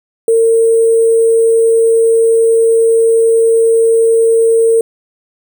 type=tone with sample-and-hold; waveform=sine; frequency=455.3 Hz; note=A#4; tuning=41 cents flat; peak=-6 dBFS; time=0.28-4.81 s; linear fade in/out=2 ms; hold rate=8820 Hz; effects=none